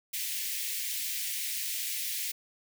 white high-pass noise, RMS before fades -34 dBFS, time 0.13-2.32 s, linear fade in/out 10 ms, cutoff 1900 Hz, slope 48 dB/octave, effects none

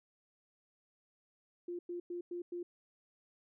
sine tone bursts, 350 Hz, F4, 4 cents sharp, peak -38 dBFS, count 5, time 1.68-2.63 s, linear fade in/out 5 ms, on 110 ms, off 100 ms, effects none

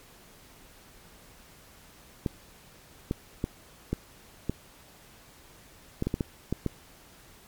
clicks, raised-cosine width 3 ms, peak -14 dBFS, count 11, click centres 2.262 / 3.111 / 3.441 / 3.93 / 4.496 / 6.024 / 6.07 / 6.141 / 6.208 / 6.526 / 6.663 s, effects pink hiss -54 dBFS RMS until 7.47 s + MP3 96 kbps

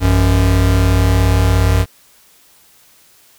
square tone pair together, 55.45 / 92.5 Hz, A1 / F#2, +14 / 0 cents, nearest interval major sixth, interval 886 cents, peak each -15 / -12 dBFS, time 0-1.86 s, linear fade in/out 50 ms, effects white hiss -49 dBFS RMS until 3.38 s

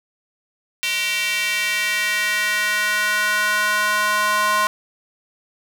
square tone with high-pass filter sweep, 210 Hz, G#3, 19 cents sharp, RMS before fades -20 dBFS, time 0.83-4.67 s, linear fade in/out 0 ms, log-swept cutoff 2600 to 1100 Hz, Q 2.8, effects none

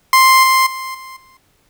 30% pulse tone with level steps, 1048 Hz, C6, 2 cents sharp, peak -4 / -7 / -21 / -29 / -43 dBFS, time 0.13-1.37 s, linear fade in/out 2 ms, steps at 0.43 / 0.66 / 0.94 / 1.16 s, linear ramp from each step 10 ms, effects pink hiss -58 dBFS RMS until 1.69 s

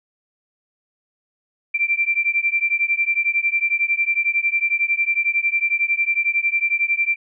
sine beating tone pair, 2349 / 2360 Hz, D7 / D7, 0 / +8 cents, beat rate 11 Hz, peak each -20 dBFS, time 1.74-7.16 s, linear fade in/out 10 ms, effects none

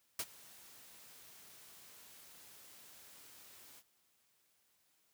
white noise with ADSR envelope, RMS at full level -36 dBFS, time 0.19-3.83 s, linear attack 4 ms, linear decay 51 ms, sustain -22 dB, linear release 46 ms, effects white hiss -75 dBFS RMS until 5.13 s + high-pass 60 Hz 12 dB/octave

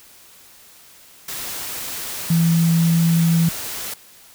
sine tone in noise, 166.4 Hz, E3, 17 cents sharp, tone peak -13 dBFS, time 2.3-3.49 s, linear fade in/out 5 ms, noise white, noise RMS -29 dBFS, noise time 1.28-3.94 s, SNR +13 dB, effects white hiss -47 dBFS RMS until 4.34 s

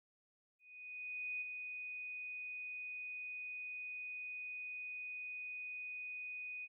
sine tone with ADSR envelope, 2486 Hz, D#7, 2 cents flat, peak -38 dBFS, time 0.59-6.68 s, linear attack 820 ms, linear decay 23 ms, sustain -5 dB, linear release 41 ms, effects none

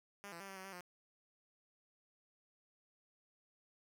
5% pulse tone with pitch steps, 201.5 / 169.1 / 196.3 / 193.4 / 188.6 / 194.4 / 178.2 Hz, G3 / E3 / G3 / G3 / F#3 / G3 / F3, +48 / +44 / +3 / -23 / +33 / -14 / +35 cents, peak -37 dBFS, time 0.24-0.807 s, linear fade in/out 0 ms, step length 81 ms, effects none

